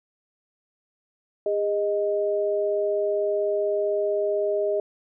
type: tone pair together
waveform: sine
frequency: 406.5 / 622.3 Hz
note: G#4 / D#5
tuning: -37 / 0 cents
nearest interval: perfect fifth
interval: 737 cents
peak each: -24 dBFS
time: 1.46-4.8 s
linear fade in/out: 2 ms
effects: none